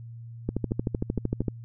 two click trains, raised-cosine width 3 ms, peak -13 / -24 dBFS, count 14 / 4, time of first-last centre 0.49-1.482 / 0.71-1.418 s, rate 13.1 / 4.24 Hz, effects added 116 Hz sine -39 dBFS peak until 1.64 s

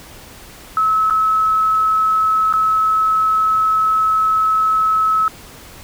sine tone with dropouts, 1294 Hz, E6, 32 cents flat, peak -12 dBFS, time 0.77-5.28 s, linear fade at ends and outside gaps 1 ms, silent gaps 1.099-1.107 / 2.527-2.537 s, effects pink hiss -39 dBFS RMS until 5.83 s

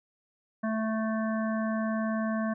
harmonic tone, 220.2 Hz, A3, 2 cents sharp, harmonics 1 / 3 / 5 / 7 / 8, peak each -28 / -34 / -38 / -41 / -43 dBFS, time 0.63-2.54 s, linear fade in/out 10 ms, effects none

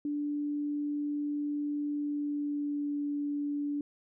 sine tone with pitch glide, 292.5 to 289.6 Hz, D4 to D4, -7 to -24 cents, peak -30 dBFS, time 0.05-3.81 s, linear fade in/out 2 ms, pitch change -17 cents, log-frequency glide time 1.92-3.03 s, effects none

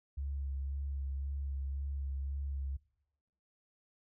sine tone with vibrato, 69 Hz, C#2, 7 cents flat, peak -35 dBFS, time 0.17-2.77 s, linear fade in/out 10 ms, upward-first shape sine, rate 1.9 Hz, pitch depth 23 cents each way, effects noise-tail reverb RT60 0.9 s tail -22 dB re dry

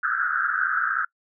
white band-pass noise, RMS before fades -24 dBFS, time 0.03-1.05 s, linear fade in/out 10 ms, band 1300 to 1600 Hz, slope 96 dB/octave, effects noise-tail reverb RT60 0.1 s tail -25 dB re dry

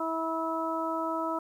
harmonic tone, 325.1 Hz, E4, 24 cents flat, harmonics 1 / 2 / 3 / 4, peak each -34 / -34 / -34 / -34 dBFS, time 0-1.39 s, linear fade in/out 5 ms, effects 10-bit

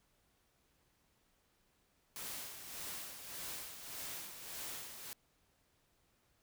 white noise with tremolo, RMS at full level -44 dBFS, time 2.16-5.13 s, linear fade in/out 0 ms, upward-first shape sine, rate 1.7 Hz, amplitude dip 55%, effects pink hiss -75 dBFS RMS until 6.42 s

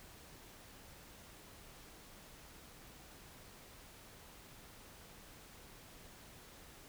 silence, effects pink hiss -57 dBFS RMS until 6.88 s

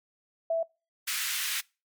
sine tone, 659.3 Hz, E5, in tune, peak -24 dBFS, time 0.5-0.63 s, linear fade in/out 5 ms
pink high-pass noise, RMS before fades -31 dBFS, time 1.07-1.61 s, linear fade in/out 10 ms, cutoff 1600 Hz, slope 24 dB/octave
effects noise-tail reverb RT60 0.3 s tail -25 dB re dry + MP3 96 kbps

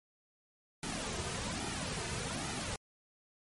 pink noise with flanger, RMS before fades -38 dBFS, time 0.83-2.76 s, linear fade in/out 2 ms, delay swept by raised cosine 1.8 to 3.7 ms, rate 1.2 Hz, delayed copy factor -0.65, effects MP3 48 kbps

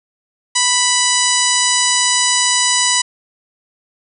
harmonic tone, 987.8 Hz, B5, in tune, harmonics 1 / 2 / 3 / 4 / 5 / 6 / 7 / 8 / 9, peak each -21 / -21 / -21 / -21 / -21 / -21 / -21 / -21 / -21 dBFS, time 0.55-3.02 s, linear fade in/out 10 ms, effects none

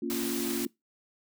sine chord, Bb minor, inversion none, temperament just, 233.1 / 279.7 / 349.6 Hz, Bb3 / Db4 / F4, 0 / +16 / +2 cents, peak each -34 dBFS, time 0.02-0.67 s, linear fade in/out 5 ms
white noise, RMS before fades -36 dBFS, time 0.1-0.65 s, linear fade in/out 0 ms
effects noise-tail reverb RT60 0.2 s tail -23 dB re dry

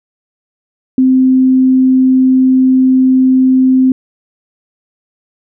sine tone, 259.5 Hz, C4, 14 cents flat, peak -5 dBFS, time 0.98-3.92 s, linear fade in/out 2 ms, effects none

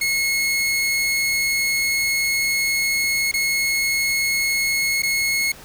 sawtooth tone with dropouts, 2174 Hz, C#7, 34 cents flat, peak -15 dBFS, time 0.01-5.52 s, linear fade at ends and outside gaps 5 ms, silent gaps 3.315-3.338 / 5.022-5.032 s, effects pink hiss -42 dBFS RMS until 5.64 s

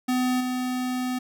square tone with level steps, 252.4 Hz, B3, 38 cents sharp, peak -22 / -26 dBFS, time 0.08-1.19 s, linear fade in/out 10 ms, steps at 0.4 s, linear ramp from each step 10 ms, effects none

